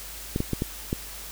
clicks, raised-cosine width 3 ms, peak -12 dBFS, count 5, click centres 0.361 / 0.404 / 0.533 / 0.621 / 0.929 s, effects added 50 Hz sine -44 dBFS peak until 1.31 s + white hiss -40 dBFS RMS until 1.31 s

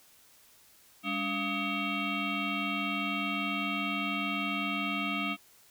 sine tone with frequency modulation, 1265 Hz, D#6, 28 cents sharp, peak -29 dBFS, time 1.03-5.37 s, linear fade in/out 50 ms, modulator 489 Hz, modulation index 3.8, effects white hiss -60 dBFS RMS until 5.7 s

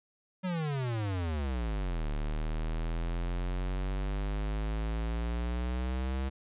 square exponential two-way sweep, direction down then up, 190 to 36.71 to 67.1 Hz, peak -31 dBFS, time 0.43-6.3 s, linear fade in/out 20 ms, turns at 2.09 s, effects resampled to 8000 Hz

